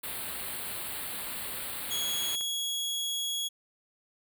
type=band-stop noise; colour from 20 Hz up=white; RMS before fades=-37 dBFS; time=0.03-2.36 s; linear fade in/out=10 ms; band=4500 to 8000 Hz; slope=96 dB/octave
type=clicks; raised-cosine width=0.3 ms; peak=-28 dBFS; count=2; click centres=0.484 / 2.41 s
type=tone; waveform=sawtooth; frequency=3334 Hz; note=G#7; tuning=6 cents sharp; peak=-27 dBFS; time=1.9-3.49 s; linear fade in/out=20 ms
effects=none